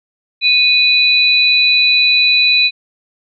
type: tone pair together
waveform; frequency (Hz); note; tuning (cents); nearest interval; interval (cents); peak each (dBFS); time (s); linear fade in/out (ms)
sine; 2489 / 3965; D#7 / B7; 0 / +6; minor sixth; 806; -11; 0.41-2.71; 50
effects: none